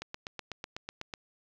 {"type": "click train", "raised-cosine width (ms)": 0.2, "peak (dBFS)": -20, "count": 10, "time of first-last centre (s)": [0.02, 1.138], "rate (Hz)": 8.05, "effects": ["low-pass 6000 Hz 12 dB/octave", "9-bit"]}